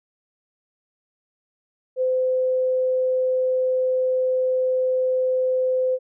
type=tone; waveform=sine; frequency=513 Hz; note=C5; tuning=34 cents flat; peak=-18 dBFS; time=1.96-5.99 s; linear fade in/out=50 ms; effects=none